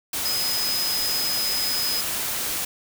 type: tone in noise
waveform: sine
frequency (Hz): 5050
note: D#8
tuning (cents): +25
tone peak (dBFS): -24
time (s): 0.25-2.01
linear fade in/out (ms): 5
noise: white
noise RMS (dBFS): -27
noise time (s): 0.13-2.65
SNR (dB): 0
effects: none